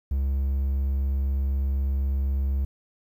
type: tone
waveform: triangle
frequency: 68 Hz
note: C#2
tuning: 33 cents flat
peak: -20 dBFS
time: 0.11-2.65 s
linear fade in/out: 5 ms
effects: 10-bit